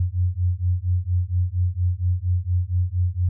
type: beating tone pair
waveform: sine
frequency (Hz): 87.7 / 92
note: F2 / F#2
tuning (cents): +8 / -9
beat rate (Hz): 4.3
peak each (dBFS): -22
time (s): 0-3.29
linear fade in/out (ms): 5
effects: none